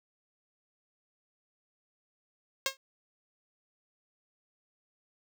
5% pulse tone with exponential decay, 538 Hz, C5, 48 cents sharp, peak -12 dBFS, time 2.66-2.77 s, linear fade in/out 1 ms, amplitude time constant 22 ms, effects none

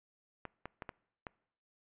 clicks, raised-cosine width 0.5 ms, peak -26 dBFS, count 5, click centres 0.453 / 0.656 / 0.822 / 0.892 / 1.268 s, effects noise-tail reverb RT60 0.7 s tail -24 dB re dry + resampled to 8000 Hz

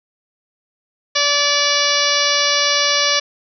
harmonic tone, 578 Hz, D5, 28 cents flat, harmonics 1 / 2 / 3 / 4 / 5 / 6 / 7 / 8 / 9 / 10, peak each -23 / -23 / -23 / -23 / -23 / -23 / -23 / -23 / -23 / -23 dBFS, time 1.15-3.2 s, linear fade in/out 10 ms, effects none

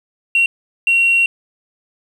sine tone bursts at uneven times, 2740 Hz, F7, 34 cents flat, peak -9 dBFS, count 2, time 0.35-0.46 / 0.87-1.26 s, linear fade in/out 2 ms, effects tanh soft clip ceiling -7 dBFS + 7-bit

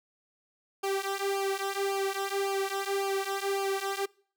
sawtooth tone with flanger, 392.7 Hz, G4, 3 cents sharp, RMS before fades -31 dBFS, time 0.83-4.06 s, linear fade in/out 10 ms, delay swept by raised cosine 0.52 to 3.02 ms, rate 1.8 Hz, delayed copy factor -0.9, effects noise-tail reverb RT60 0.5 s tail -25 dB re dry

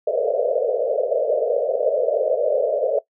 white band-pass noise, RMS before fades -20 dBFS, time 0.07-2.99 s, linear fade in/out 5 ms, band 440 to 640 Hz, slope 96 dB/octave, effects noise-tail reverb RT60 0.1 s tail -18 dB re dry

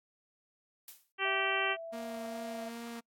blue noise with exponential decay, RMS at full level -44 dBFS, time 0.88-1.12 s, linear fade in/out 1 ms, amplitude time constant 51 ms
harmonic tone, 388.1 Hz, G4, 17 cents flat, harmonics 1 / 2 / 3 / 4 / 5 / 6 / 7 / 8, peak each -38 / -39 / -37 / -37 / -37 / -38 / -36 / -39 dBFS, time 1.18-1.77 s, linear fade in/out 50 ms
sine tone with pitch glide, 662 to 671.2 Hz, E5 to E5, +7 to +31 cents, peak -40 dBFS, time 1.24-2.7 s, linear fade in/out 20 ms, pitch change +24 cents, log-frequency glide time 1.83-2.42 s
sawtooth tone with vibrato, 233.1 Hz, A#3, in tune, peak -37 dBFS, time 1.92-3.01 s, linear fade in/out 20 ms, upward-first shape sine, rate 2.4 Hz, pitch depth 9 cents each way
effects noise-tail reverb RT60 0.1 s tail -26 dB re dry + AAC 64 kbps

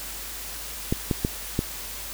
clicks, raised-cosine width 3 ms, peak -9 dBFS, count 4, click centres 0.925 / 1.112 / 1.249 / 1.591 s, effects added 50 Hz sine -43 dBFS peak until 2.13 s + white hiss -36 dBFS RMS until 2.13 s

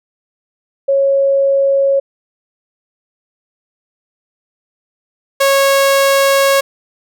sine / sawtooth tone pair in turn, 550 / 550 Hz, C#5 / C#5, -14 / -14 cents, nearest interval unison, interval 0 cents, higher neither, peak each -9 / -5 dBFS, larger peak second, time 0.88-2 / 5.4-6.61 s, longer second, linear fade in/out 10 ms, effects none

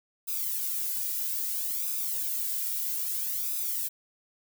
violet noise with flanger, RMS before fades -31 dBFS, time 0.27-3.89 s, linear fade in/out 20 ms, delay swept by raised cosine 0.8 to 2.1 ms, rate 0.61 Hz, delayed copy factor +0.9, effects none

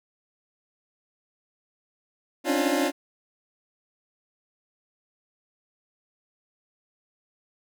25% pulse tone cluster, 271.2 / 284.4 / 301.8 / 352.1 Hz, C#4 / C#4 / D4 / F4, -38 / +45 / +47 / +14 cents, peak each -24 dBFS, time 2.44-2.92 s, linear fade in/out 50 ms, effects none

